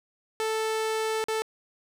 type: tone with dropouts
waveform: sawtooth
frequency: 440 Hz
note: A4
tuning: in tune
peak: -22 dBFS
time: 0.4-1.42 s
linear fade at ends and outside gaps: 0 ms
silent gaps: 1.24-1.284 s
effects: low-pass 11000 Hz 12 dB/octave + 8-bit